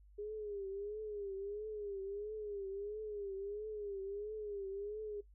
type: tone with vibrato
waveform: sine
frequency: 409.1 Hz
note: G#4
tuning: 26 cents flat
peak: -40 dBFS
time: 0.18-5.21 s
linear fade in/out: 10 ms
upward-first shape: triangle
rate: 1.5 Hz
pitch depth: 110 cents each way
effects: noise-tail reverb RT60 0.1 s tail -18 dB re dry + added 50 Hz sine -59 dBFS peak until 5.34 s